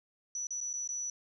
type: tone with dropouts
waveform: sine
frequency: 5920 Hz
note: F#8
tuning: in tune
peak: -34 dBFS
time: 0.35-1.1 s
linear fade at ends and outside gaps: 2 ms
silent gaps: 0.47-0.506 / 0.605-0.611 / 0.731-0.737 / 0.876-0.889 s
effects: 12-bit